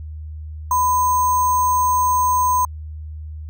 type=tone with sample-and-hold; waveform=sine; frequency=1000 Hz; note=B5; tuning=21 cents sharp; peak=-14 dBFS; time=0.71-2.65 s; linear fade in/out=2 ms; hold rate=7350 Hz; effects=added 77 Hz sine -29 dBFS peak until 3.49 s